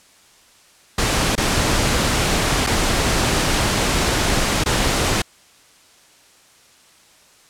pink noise with dropouts, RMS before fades -18 dBFS, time 0.98-5.22 s, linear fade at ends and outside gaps 5 ms, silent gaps 1.354-1.377 / 2.666-2.67 / 4.639-4.659 s, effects white hiss -51 dBFS RMS until 7.49 s + low-pass 9000 Hz 12 dB/octave

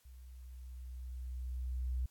sine tone with level ramp, 62.7 Hz, B1, 27 cents sharp, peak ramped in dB -51 to -32 dBFS, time 0.05-2.06 s, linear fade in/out 5 ms, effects white hiss -71 dBFS RMS until 2.1 s + AAC 64 kbps

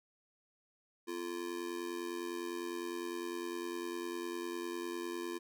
square tone with amplitude modulation, 344.5 Hz, F4, 24 cents flat, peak -35 dBFS, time 1.07-5.39 s, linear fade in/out 20 ms, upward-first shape sine, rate 89.9 Hz, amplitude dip 85%, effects none

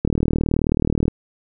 click train, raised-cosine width 3 ms, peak -5 dBFS, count 41, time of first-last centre 0.05-1.081 s, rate 38.8 Hz, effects none

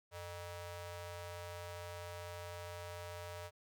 sawtooth ring-modulated tone, 349.2 Hz, F4, in tune, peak -38 dBFS, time 0.11-3.51 s, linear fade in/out 50 ms, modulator 258 Hz, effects none

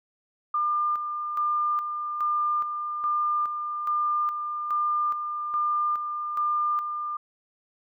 sine tone with tremolo, 1201 Hz, D6, 38 cents sharp, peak -22 dBFS, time 0.54-7.17 s, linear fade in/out 5 ms, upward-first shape square, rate 1.2 Hz, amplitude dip 50%, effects none

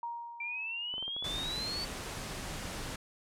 sine tone with exponential decay, 940 Hz, A#5, 14 cents sharp, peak -34 dBFS, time 0.03-1.32 s, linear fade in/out 2 ms, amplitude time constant 280 ms
sine exponential sweep, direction up, 2338 to 4562 Hz, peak -35 dBFS, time 0.4-1.85 s, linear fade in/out 5 ms
clicks, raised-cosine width 1 ms, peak -33 dBFS, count 8, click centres 0.94 / 0.981 / 1.026 / 1.08 / 1.165 / 1.225 / 1.342 / 1.384 s
pink noise, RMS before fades -40 dBFS, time 1.24-2.96 s, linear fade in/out 5 ms
effects low-pass 10000 Hz 12 dB/octave

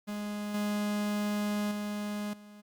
45% pulse tone with level steps, 207.7 Hz, G#3, in tune, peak -34 / -29 / -33 / -49 dBFS, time 0.07-2.62 s, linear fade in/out 20 ms, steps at 0.54 / 1.71 / 2.33 s, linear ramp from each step 5 ms, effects Opus 48 kbps

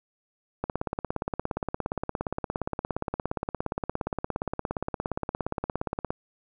click train, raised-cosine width 1 ms, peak -14 dBFS, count 95, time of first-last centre 0.64-6.105 s, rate 17.2 Hz, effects none

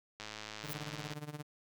click train, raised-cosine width 0.2 ms, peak -26 dBFS, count 101, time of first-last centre 0.2-1.135 s, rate 107 Hz
violet noise with exponential growth, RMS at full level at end -39 dBFS, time 0.61-0.73 s, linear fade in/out 0 ms, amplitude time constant 26 ms
sawtooth tone with tremolo, 149 Hz, D3, 25 cents sharp, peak -35 dBFS, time 0.63-1.43 s, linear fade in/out 20 ms, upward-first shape sine, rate 17 Hz, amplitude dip 85%
effects none

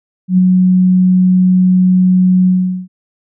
sine tone with ADSR envelope, 183.8 Hz, F#3, 11 cents flat, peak -4 dBFS, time 0.28-2.88 s, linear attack 100 ms, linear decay 12 ms, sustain -2 dB, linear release 410 ms, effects none

